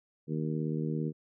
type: harmonic tone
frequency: 77.78 Hz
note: D#2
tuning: in tune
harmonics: 2 / 3 / 4 / 5 / 6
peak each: -32 / -36 / -38 / -40 / -42 dBFS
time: 0.27-1.13 s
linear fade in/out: 50 ms
effects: none